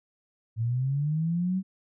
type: linear sweep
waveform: sine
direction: up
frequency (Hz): 110 to 192.5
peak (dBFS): -24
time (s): 0.56-1.63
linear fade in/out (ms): 50
effects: none

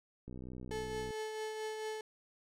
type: click train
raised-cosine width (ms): 3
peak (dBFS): -34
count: 53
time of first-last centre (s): 0.28-1.107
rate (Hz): 62.9
type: tone with tremolo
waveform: 35% pulse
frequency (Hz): 434.2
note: A4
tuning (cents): -23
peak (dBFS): -35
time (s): 0.71-2.01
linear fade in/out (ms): 2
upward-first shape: triangle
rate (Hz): 4.5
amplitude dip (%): 40
effects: low-pass 10000 Hz 12 dB/octave

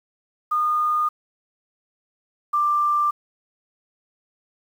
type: tone pair in turn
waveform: sine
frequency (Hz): 1222 / 1183.8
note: D#6 / D6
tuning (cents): -32 / +13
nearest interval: minor second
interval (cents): 55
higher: first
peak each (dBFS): -18 / -17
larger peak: second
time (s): 0.51-1.09 / 2.53-3.11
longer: neither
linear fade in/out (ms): 10
effects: 8-bit

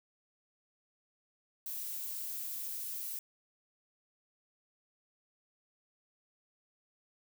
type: noise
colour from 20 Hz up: violet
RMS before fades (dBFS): -40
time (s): 1.66-3.19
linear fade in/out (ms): 2
effects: none

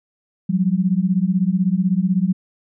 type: beating tone pair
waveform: sine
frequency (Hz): 177.5 / 193.5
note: F3 / G3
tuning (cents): +28 / -22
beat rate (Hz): 16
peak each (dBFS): -18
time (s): 0.49-2.33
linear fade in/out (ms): 10
effects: none

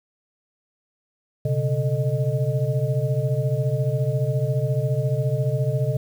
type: tone cluster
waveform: sine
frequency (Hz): 124.5 / 138.9 / 439.1 / 614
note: B2 / C#3 / A4 / D#5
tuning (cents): +14 / +4 / -4 / -23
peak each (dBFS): -23 / -23 / -30 / -29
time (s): 1.45-5.97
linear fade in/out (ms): 5
effects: 8-bit

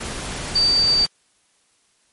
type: tone in noise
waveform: sine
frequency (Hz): 4630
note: D8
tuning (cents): -25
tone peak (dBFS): -14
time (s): 0.55-1.06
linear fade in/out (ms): 10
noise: pink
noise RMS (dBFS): -29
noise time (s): 0-1.07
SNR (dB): +12
effects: white hiss -62 dBFS RMS until 2.12 s + MP3 48 kbps

